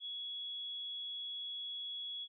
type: tone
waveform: sine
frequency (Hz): 3359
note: G#7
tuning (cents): +19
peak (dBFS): -40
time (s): 0-2.28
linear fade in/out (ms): 50
effects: none